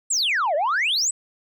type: exponential two-way sweep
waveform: sine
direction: down then up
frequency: 8330 to 560 to 8330 Hz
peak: -17 dBFS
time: 0.1-1.11 s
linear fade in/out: 10 ms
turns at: 0.55 s
effects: tanh soft clip ceiling -17 dBFS